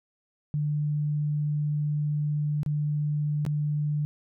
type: tone with dropouts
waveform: sine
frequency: 148.7 Hz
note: D3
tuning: 22 cents sharp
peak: -24 dBFS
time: 0.54-4.05 s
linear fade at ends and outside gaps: 0 ms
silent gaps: 2.632-2.662 / 3.451-3.464 s
effects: none